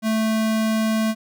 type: tone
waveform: square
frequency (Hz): 220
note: A3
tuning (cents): 0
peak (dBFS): -19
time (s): 0.02-1.15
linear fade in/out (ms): 50
effects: none